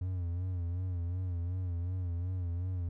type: tone with vibrato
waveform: triangle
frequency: 89 Hz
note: F2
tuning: 33 cents sharp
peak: -30 dBFS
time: 0.01-2.89 s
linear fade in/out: 5 ms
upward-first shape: sine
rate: 2.7 Hz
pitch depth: 76 cents each way
effects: none